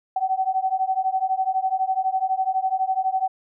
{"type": "beating tone pair", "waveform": "sine", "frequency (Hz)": [753, 765], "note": ["F#5", "G5"], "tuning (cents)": [30, -42], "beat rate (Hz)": 12, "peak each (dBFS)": -23, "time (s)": [0.16, 3.28], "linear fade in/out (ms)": 5, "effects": []}